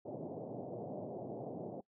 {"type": "band-pass noise", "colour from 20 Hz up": "white", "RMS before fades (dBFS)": -44, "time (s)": [0.05, 1.81], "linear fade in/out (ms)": 10, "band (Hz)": [110, 710], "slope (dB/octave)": 48, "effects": ["noise-tail reverb RT60 0.1 s tail -22 dB re dry"]}